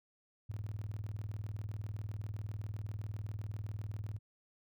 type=tone with tremolo; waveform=sine; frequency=103.83 Hz; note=G#2; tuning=in tune; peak=-36 dBFS; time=0.49-4.19 s; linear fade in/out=10 ms; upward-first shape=square; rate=20 Hz; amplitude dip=70%; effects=none